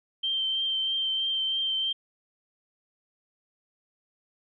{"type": "tone with vibrato", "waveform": "sine", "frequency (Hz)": 3136, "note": "G7", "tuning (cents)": 0, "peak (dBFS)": -25, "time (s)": [0.23, 1.93], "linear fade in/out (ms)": 10, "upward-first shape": "triangle", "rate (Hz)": 3.1, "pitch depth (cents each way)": 18, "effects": []}